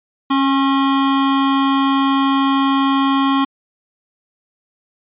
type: tone pair together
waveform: square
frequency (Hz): 273.3 / 1081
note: C#4 / C#6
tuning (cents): -24 / -44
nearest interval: 2 octaves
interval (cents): 2380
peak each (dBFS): -15 / -19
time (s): 0.3-3.45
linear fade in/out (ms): 10
effects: resampled to 8000 Hz